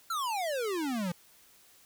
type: exponential sweep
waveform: square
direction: down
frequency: 1396.9 to 168 Hz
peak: -31 dBFS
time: 0.1-1.12 s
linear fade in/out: 5 ms
effects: white hiss -60 dBFS RMS until 1.85 s